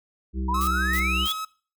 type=harmonic tone; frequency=64.6 Hz; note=C2; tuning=21 cents flat; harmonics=1 / 3 / 5 / 6; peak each=-26 / -33 / -36 / -43 dBFS; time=0.33-1.28 s; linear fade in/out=50 ms
type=exponential sweep; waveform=sine; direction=up; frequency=932.3 to 3502 Hz; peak=-24 dBFS; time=0.48-1.33 s; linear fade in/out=10 ms
type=tone with vibrato; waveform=45% pulse; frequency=1284 Hz; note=E6; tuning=46 cents flat; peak=-29 dBFS; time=0.54-1.45 s; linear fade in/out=5 ms; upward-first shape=sine; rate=2.3 Hz; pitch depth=14 cents each way
type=noise bursts; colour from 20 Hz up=blue; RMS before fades=-33 dBFS; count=3; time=0.61-1.319 s; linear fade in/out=0 ms; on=63 ms; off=260 ms
effects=noise-tail reverb RT60 0.4 s tail -21 dB re dry